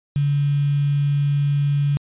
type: tone with quantisation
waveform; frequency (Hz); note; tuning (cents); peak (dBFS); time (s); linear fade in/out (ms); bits
sine; 143.3; D3; -42; -16; 0.16-1.97; 0; 6
effects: resampled to 8000 Hz